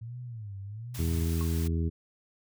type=tone with vibrato; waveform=sine; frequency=110 Hz; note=A2; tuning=in tune; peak=-37 dBFS; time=0.01-1.24 s; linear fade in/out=10 ms; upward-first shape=sine; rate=1.3 Hz; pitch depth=210 cents each way
type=noise; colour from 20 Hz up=white; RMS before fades=-43 dBFS; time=0.94-1.68 s; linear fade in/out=10 ms
type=harmonic tone; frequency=82.41 Hz; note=E2; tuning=in tune; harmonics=1 / 2 / 3 / 4 / 5; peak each=-27 / -33 / -37 / -39 / -41 dBFS; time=0.98-1.9 s; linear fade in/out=20 ms
type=tone with exponential decay; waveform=sine; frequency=1092 Hz; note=C#6; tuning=26 cents flat; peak=-36 dBFS; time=1.41-1.49 s; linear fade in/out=0 ms; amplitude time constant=17 ms
effects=none